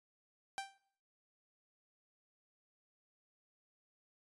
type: tone with exponential decay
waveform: sawtooth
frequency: 784 Hz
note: G5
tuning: in tune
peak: -32 dBFS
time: 0.58-0.78 s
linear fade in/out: 0 ms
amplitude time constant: 42 ms
effects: noise-tail reverb RT60 0.6 s tail -21 dB re dry + resampled to 24000 Hz